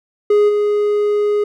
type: tone with level steps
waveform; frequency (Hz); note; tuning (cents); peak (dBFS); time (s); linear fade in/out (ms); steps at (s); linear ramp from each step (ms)
triangle; 415.3; G#4; 0; -7 / -11; 0.3-1.44; 5; 0.48; 20
effects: none